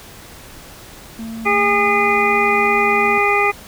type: tone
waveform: triangle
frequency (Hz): 225.7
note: A3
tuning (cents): +44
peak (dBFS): -24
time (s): 1.19-3.18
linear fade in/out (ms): 2
type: harmonic tone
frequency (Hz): 407.5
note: G#4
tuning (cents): -33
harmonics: 1 / 2 / 3 / 5 / 6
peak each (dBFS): -19 / -19 / -19 / -19 / -19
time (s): 1.45-3.52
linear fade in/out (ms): 20
effects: pink hiss -39 dBFS RMS until 3.67 s